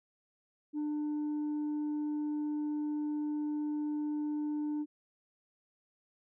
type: tone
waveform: sine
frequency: 298.7 Hz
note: D4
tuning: 29 cents sharp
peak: -29 dBFS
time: 0.73-4.86 s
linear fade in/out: 50 ms
effects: tanh soft clip ceiling -31 dBFS